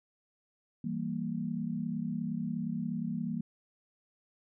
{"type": "chord", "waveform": "sine", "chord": "E diminished", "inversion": "none", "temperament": "equal", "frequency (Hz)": [164.81, 196, 233.1], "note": ["E3", "G3", "Bb3"], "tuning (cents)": [0, 0, 0], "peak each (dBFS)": [-37, -37, -35], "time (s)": [0.84, 3.41], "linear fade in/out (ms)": 5, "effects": []}